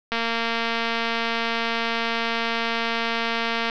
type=click train; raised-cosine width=0.3 ms; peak=-9 dBFS; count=824; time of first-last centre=0.12-3.698 s; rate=230 Hz; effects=resampled to 16000 Hz + 8-bit